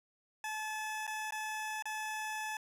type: tone with dropouts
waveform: 20% pulse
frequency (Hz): 863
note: A5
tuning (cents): -34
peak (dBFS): -32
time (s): 0.44-2.57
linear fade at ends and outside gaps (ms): 2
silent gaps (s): 1.068-1.076 / 1.308-1.322 / 1.824-1.855
effects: resampled to 32000 Hz